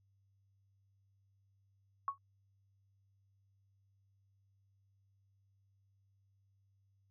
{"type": "tone with exponential decay", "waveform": "sine", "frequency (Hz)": 1108, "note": "C#6", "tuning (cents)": -1, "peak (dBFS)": -29, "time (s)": [2.08, 2.18], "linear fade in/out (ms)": 1, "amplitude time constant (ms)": 20, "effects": ["added 98 Hz sine -70 dBFS peak until 7.1 s"]}